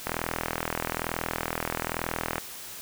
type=click train; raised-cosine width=0.5 ms; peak=-12 dBFS; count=96; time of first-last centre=0.07-2.381 s; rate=41.1 Hz; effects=white hiss -41 dBFS RMS until 2.81 s